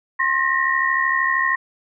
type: tone cluster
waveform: sine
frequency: 1063 / 1835 / 1908 Hz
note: C6 / A#6 / A#6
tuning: +27 / -28 / +40 cents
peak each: -21 dBFS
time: 0.19-1.56 s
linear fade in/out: 10 ms
effects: none